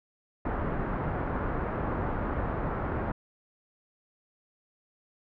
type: low-pass noise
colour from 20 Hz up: pink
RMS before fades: -31 dBFS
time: 0.45-3.12 s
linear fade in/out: 5 ms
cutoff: 1500 Hz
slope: 24 dB/octave
effects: none

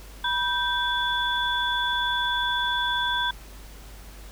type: tone cluster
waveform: sine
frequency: 974 / 1560 / 3443 Hz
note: B5 / G6 / A7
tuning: -24 / -9 / -38 cents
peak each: -27 dBFS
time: 0.24-3.31 s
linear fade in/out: 5 ms
effects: added 50 Hz sine -42 dBFS peak until 4.31 s + pink hiss -48 dBFS RMS until 4.31 s

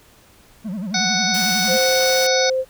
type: tone with vibrato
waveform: triangle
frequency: 197.9 Hz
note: G3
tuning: 17 cents sharp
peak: -22 dBFS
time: 0.64-1.78 s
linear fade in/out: 20 ms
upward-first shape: sine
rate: 11 Hz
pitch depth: 210 cents each way
type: harmonic tone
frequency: 740 Hz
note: F#5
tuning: in tune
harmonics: 1 / 2 / 3 / 5 / 6 / 7 / 8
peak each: -25 / -25 / -25 / -25 / -25 / -25 / -25 dBFS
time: 0.94-2.5 s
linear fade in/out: 5 ms
type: noise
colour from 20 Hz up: white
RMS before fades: -29 dBFS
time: 1.34-2.27 s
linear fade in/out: 5 ms
type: tone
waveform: sine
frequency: 521 Hz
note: C5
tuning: 7 cents flat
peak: -17 dBFS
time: 1.67-2.65 s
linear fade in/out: 50 ms
effects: pink hiss -51 dBFS RMS until 2.69 s

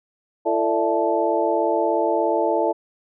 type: tone cluster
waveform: sine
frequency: 338.4 / 445.2 / 587 / 664 / 872 Hz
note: E4 / A4 / D5 / E5 / A5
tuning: +45 / +20 / -1 / +12 / -16 cents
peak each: -24 dBFS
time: 0.45-2.73 s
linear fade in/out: 20 ms
effects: none

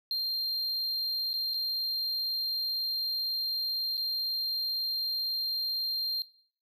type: tone with dropouts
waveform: triangle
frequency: 4186 Hz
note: C8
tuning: in tune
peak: -27 dBFS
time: 0.11-6.22 s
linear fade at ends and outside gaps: 1 ms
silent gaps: 1.332-1.339 / 1.537-1.542 / 3.971-3.977 s
effects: noise-tail reverb RT60 0.5 s tail -18 dB re dry

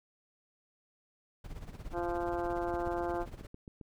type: noise with tremolo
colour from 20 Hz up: brown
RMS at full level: -41 dBFS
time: 1.44-3.47 s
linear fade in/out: 5 ms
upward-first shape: sine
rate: 17 Hz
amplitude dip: 75%
type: harmonic tone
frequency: 173.4 Hz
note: F3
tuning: 12 cents flat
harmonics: 2 / 3 / 4 / 5 / 6 / 7 / 8 / 9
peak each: -35 / -40 / -37 / -42 / -45 / -48 / -49 / -50 dBFS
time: 1.92-3.26 s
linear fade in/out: 50 ms
type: click train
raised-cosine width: 3 ms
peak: -34 dBFS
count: 9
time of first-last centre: 2.74-3.812 s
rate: 7.46 Hz
effects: none

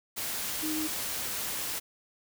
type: tone in noise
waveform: sine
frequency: 311.1 Hz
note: D#4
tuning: in tune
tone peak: -31 dBFS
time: 0.62-0.88 s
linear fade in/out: 20 ms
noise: white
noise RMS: -34 dBFS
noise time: 0.16-1.8 s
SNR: 0 dB
effects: none

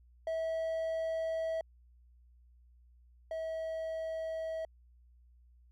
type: tone pair in turn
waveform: triangle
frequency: 649 / 645.3 Hz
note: E5 / E5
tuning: -27 / -37 cents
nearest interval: unison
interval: 10 cents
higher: first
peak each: -30 / -33 dBFS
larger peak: first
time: 0.27-1.61 / 3.31-4.65 s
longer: neither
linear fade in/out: 2 ms
effects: added 60 Hz sine -59 dBFS peak until 5.71 s

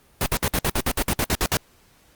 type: noise bursts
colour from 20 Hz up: pink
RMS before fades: -21 dBFS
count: 13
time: 0.21-1.569 s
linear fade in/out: 0 ms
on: 51 ms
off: 58 ms
effects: pink hiss -57 dBFS RMS until 2.15 s + Opus 32 kbps

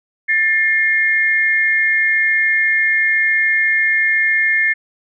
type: tone pair together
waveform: sine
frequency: 1773 / 2132 Hz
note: A6 / C7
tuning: +13 / +32 cents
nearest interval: minor third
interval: 319 cents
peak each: -15 dBFS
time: 0.28-4.74 s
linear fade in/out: 20 ms
effects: none

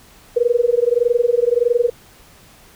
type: tone with amplitude modulation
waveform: sine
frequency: 479.1 Hz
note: A#4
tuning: 47 cents sharp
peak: -9 dBFS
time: 0.36-1.9 s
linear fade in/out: 10 ms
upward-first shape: sine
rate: 21.6 Hz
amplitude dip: 95%
effects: pink hiss -47 dBFS RMS until 2.75 s

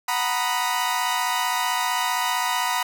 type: chord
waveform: sawtooth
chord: B major seventh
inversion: second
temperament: equal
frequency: 740 / 932.3 / 987.8 / 1244.5 Hz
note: F#5 / A#5 / B5 / D#6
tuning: 0 / 0 / 0 / 0 cents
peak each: -25 / -24 / -21 / -27 dBFS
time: 0.08-2.83 s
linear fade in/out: 5 ms
effects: none

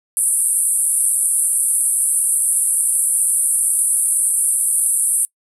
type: band-pass noise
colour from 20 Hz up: white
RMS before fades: -17 dBFS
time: 0.17-5.25 s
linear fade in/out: 0 ms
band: 8600 to 11000 Hz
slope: 96 dB/octave
effects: noise-tail reverb RT60 0.1 s tail -24 dB re dry

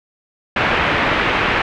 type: low-pass noise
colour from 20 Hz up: white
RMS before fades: -17 dBFS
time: 0.56-1.62 s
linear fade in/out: 5 ms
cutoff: 2500 Hz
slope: 24 dB/octave
effects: none

